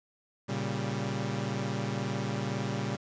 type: chord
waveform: sawtooth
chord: G diminished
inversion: first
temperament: equal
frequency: 116.54 / 138.59 / 196 Hz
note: Bb2 / Db3 / G3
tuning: 0 / 0 / 0 cents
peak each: -31 dBFS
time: 0.48-2.97 s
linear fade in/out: 20 ms
effects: resampled to 16000 Hz + 9-bit